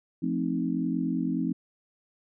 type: chord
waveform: sine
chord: F dominant seventh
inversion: none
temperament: equal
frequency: 174.61 / 220 / 261.6 / 311.1 Hz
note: F3 / A3 / C4 / Eb4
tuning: 0 / 0 / 0 / 0 cents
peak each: -31 / -33 / -29 / -32 dBFS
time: 0.22-1.53 s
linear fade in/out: 10 ms
effects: none